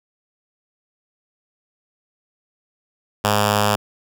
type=tone with notch filter; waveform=5% pulse; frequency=103.83 Hz; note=G#2; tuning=in tune; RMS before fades=-18 dBFS; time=3.24-3.76 s; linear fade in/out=10 ms; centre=330 Hz; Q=1.7; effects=none